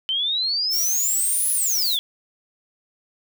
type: exponential two-way sweep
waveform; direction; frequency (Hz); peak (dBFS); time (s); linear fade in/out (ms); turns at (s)
sine; up then down; 3048 to 10548 to 3315; -20; 0.09-1.99; 0; 1.51
type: noise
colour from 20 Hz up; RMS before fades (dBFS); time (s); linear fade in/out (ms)
violet; -26; 0.7-1.99; 50
effects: none